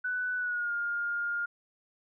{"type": "tone with pitch glide", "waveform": "sine", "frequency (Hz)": [1492, 1413.1], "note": ["F#6", "F6"], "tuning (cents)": [14, 20], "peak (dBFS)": -29, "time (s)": [0.04, 1.46], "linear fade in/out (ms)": 10, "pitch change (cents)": -94, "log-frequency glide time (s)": [0.37, 0.72], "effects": []}